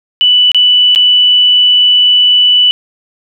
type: tone with dropouts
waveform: sine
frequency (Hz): 2972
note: F#7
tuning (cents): +7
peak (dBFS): -4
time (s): 0.21-2.71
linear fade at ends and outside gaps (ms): 0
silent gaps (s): 0.517-0.546 / 0.949-0.959
effects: none